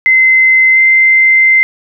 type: tone with pitch glide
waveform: sine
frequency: 2060 to 2078 Hz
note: C7 to C7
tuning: -28 to -12 cents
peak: -4 dBFS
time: 0.06-1.63 s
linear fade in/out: 0 ms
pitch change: +16 cents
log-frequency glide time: 0.73-0.78 s
effects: none